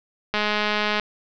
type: click train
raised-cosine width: 0.3 ms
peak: -7 dBFS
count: 139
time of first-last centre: 0.34-0.997 s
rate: 210 Hz
effects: resampled to 16000 Hz + 8-bit